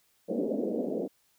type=band-pass noise; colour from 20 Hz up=pink; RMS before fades=-31 dBFS; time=0.28-1.08 s; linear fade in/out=20 ms; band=210 to 590 Hz; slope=48 dB/octave; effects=white hiss -69 dBFS RMS until 1.38 s